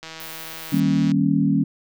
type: click train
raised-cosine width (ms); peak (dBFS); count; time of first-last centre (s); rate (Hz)
0.2; -19; 176; 0.03-1.117; 161
type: noise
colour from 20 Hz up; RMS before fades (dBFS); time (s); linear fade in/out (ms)
violet; -38; 0.2-0.8; 2
type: chord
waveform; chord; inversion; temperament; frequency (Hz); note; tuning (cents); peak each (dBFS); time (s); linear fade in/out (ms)
sine; Eb dominant seventh; none; equal with one note detuned; 155.56 / 196 / 233.1 / 275.3; Eb3 / G3 / Bb3 / Db4; 0 / 0 / 0 / -12; -22 / -21 / -24 / -20; 0.72-1.64; 10
effects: none